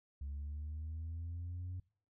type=linear sweep; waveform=sine; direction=up; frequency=69.3 to 91.8 Hz; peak=-38 dBFS; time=0.21-1.8 s; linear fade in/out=5 ms; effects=noise-tail reverb RT60 0.5 s tail -25 dB re dry + tanh soft clip ceiling -38 dBFS